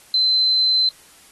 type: tone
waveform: sine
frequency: 4070 Hz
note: C8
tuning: 49 cents flat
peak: -14 dBFS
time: 0.14-0.89 s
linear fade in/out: 2 ms
effects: white hiss -49 dBFS RMS until 1.31 s + AAC 32 kbps